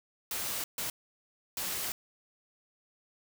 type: noise bursts at uneven times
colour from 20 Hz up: white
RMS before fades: -35 dBFS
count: 3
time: 0.31-0.64 / 0.78-0.9 / 1.57-1.92 s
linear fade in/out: 2 ms
effects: none